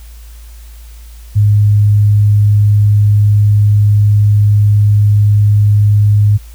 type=tone; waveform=sine; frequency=103.83 Hz; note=G#2; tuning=in tune; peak=-5 dBFS; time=1.35-6.38 s; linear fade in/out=20 ms; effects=added 56 Hz sine -30 dBFS peak until 6.54 s + white hiss -44 dBFS RMS until 6.54 s